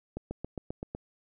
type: accelerating click train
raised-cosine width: 2 ms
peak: -22 dBFS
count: 7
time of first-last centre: 0.17-0.949 s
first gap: 140 ms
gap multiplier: 0.97
effects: none